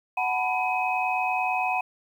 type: tone cluster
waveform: sine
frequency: 742 / 882 / 991 / 2528 Hz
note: F#5 / A5 / B5 / D#7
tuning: +5 / +4 / +6 / +27 cents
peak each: -26 / -34 / -30 / -28 dBFS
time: 0.17-1.81 s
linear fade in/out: 5 ms
effects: 9-bit